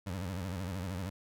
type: tone with vibrato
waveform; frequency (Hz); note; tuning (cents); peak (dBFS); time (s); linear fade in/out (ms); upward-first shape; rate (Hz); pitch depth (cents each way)
25% pulse; 92; F#2; -9; -32; 0.06-1.1; 10; sine; 13; 140
effects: none